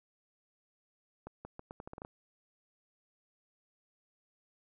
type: accelerating click train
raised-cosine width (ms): 1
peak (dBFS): -30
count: 10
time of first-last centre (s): 1.27-2.049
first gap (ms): 180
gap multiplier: 0.8
effects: none